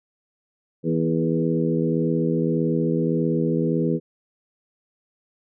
harmonic tone with a mistuned harmonic, 81.7 Hz, E2, 15 cents flat, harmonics 2 / 3 / 4 / 5 / 6, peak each -23 / -25 / -26 / -27 / -28 dBFS, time 0.83-4 s, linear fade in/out 50 ms, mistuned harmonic 5, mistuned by +26 cents, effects none

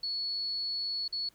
sine tone with dropouts, 4398 Hz, C#8, 14 cents flat, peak -31 dBFS, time 0.03-1.29 s, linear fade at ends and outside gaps 5 ms, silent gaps 1.08-1.125 s, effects pink hiss -65 dBFS RMS until 1.34 s

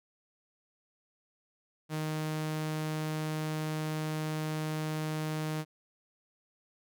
sawtooth tone, 155.3 Hz, D#3, 3 cents flat, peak -28 dBFS, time 1.89-5.65 s, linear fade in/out 50 ms, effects none

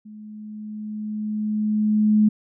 sine tone with level ramp, 212.9 Hz, G#3, 43 cents sharp, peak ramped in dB -38 to -12 dBFS, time 0.05-2.29 s, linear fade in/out 10 ms, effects none

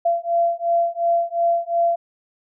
sine beating tone pair, 681 / 683.8 Hz, F5 / F5, -44 / -37 cents, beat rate 2.8 Hz, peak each -20 dBFS, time 0.05-1.96 s, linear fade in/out 10 ms, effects none

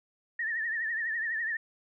sine tone with vibrato, 1813 Hz, A#6, 49 cents flat, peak -29 dBFS, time 0.39-1.57 s, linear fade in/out 5 ms, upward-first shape triangle, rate 12 Hz, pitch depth 100 cents each way, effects none

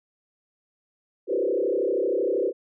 sine tone with frequency modulation, 437 Hz, A4, 12 cents flat, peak -21 dBFS, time 1.27-2.53 s, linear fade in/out 50 ms, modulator 32.8 Hz, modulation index 2.8, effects none

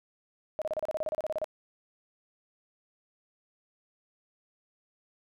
sine tone bursts, 622.3 Hz, D#5, in tune, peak -28 dBFS, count 15, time 0.59-1.443 s, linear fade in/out 0 ms, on 27 ms, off 32 ms, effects none

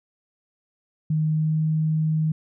sine tone with pitch glide, 155.56 to 156.82 Hz, D#3 to D#3, 0 to +14 cents, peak -19 dBFS, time 1.1-2.32 s, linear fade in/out 5 ms, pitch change +14 cents, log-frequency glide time 1.3-1.63 s, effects none

